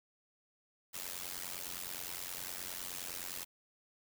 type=noise with amplitude modulation; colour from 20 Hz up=white; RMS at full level=-39 dBFS; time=0.93-3.45 s; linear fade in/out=20 ms; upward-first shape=sine; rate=89.7 Hz; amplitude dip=90%; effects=none